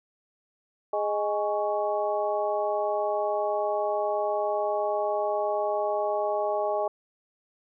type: harmonic tone with a mistuned harmonic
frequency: 207.7 Hz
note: G#3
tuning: in tune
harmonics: 2 / 3 / 4 / 5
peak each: -31 / -27 / -30 / -35 dBFS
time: 0.93-6.88 s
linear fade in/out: 5 ms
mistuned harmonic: 5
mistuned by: +120 cents
effects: none